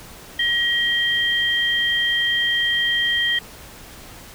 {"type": "tone pair together", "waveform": "sine", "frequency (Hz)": [1900, 3175], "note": ["A#6", "G7"], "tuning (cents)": [33, 21], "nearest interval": "major sixth", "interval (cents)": 888, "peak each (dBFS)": -20, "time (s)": [0.39, 3.39], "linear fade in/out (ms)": 5, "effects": ["pink hiss -41 dBFS RMS until 4.34 s"]}